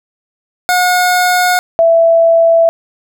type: tone pair in turn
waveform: 25% pulse / sine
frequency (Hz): 723 / 664.1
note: F#5 / E5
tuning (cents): -40 / +13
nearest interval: minor second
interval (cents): 147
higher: first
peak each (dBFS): -5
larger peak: neither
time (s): 0.69-1.59 / 1.79-2.69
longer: neither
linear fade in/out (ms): 0
effects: none